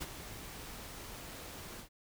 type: noise with ADSR envelope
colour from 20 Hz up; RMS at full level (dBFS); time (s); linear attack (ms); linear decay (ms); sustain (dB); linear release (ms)
pink; -38; 0-1.89; 22; 30; -9; 99
effects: none